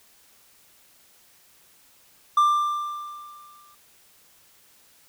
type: tone with exponential decay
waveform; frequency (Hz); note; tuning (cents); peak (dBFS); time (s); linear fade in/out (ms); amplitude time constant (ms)
triangle; 1186; D6; +17; -12; 2.37-3.75; 5; 300
effects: white hiss -57 dBFS RMS until 5.08 s